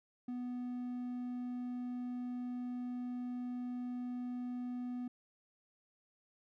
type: tone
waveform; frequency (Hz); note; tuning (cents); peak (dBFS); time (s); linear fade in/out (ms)
triangle; 246.9; B3; 0; -36; 0.28-5.08; 5
effects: none